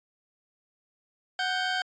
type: tone pair together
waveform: 25% pulse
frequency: 740 / 1565.8 Hz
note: F#5 / G6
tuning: 0 / -2 cents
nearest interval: octave + minor second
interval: 1298 cents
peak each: -26 / -25 dBFS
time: 1.39-1.82 s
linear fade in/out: 2 ms
effects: resampled to 16000 Hz